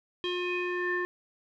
square tone with low-pass filter sweep, 357.2 Hz, F4, 39 cents sharp, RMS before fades -31 dBFS, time 0.24-1.05 s, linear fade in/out 0 ms, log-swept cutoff 3300 to 1600 Hz, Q 6.5, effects none

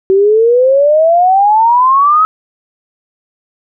sine exponential sweep, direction up, 377.6 to 1289 Hz, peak -5 dBFS, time 0.1-2.25 s, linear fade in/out 0 ms, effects none

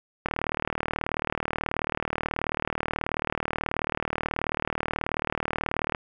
click train, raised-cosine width 0.5 ms, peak -11 dBFS, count 220, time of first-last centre 0.26-5.948 s, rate 38.5 Hz, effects none

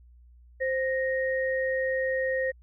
sine tone pair together, 523.3 / 1865 Hz, C5 / A#6, 0 / 0 cents, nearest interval octave + minor seventh, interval 2200 cents, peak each -26 / -30 dBFS, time 0.6-2.52 s, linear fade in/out 20 ms, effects added 60 Hz sine -51 dBFS peak until 2.62 s

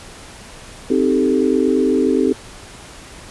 sine chord, A half-diminished seventh, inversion first, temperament equal, 261.6 / 311.1 / 392 / 440 Hz, C4 / Eb4 / G4 / A4, 0 / 0 / 0 / 0 cents, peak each -17 / -19 / -18 / -20 dBFS, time 0.9-2.33 s, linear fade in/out 5 ms, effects pink hiss -38 dBFS RMS until 3.3 s + resampled to 24000 Hz

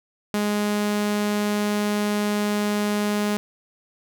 sawtooth tone, 207.7 Hz, G#3, in tune, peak -17 dBFS, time 0.34-3.37 s, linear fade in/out 0 ms, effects none

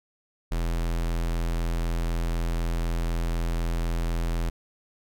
square tone, 42 Hz, E1, 33 cents sharp, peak -25 dBFS, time 0.51-4.5 s, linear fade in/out 10 ms, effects none

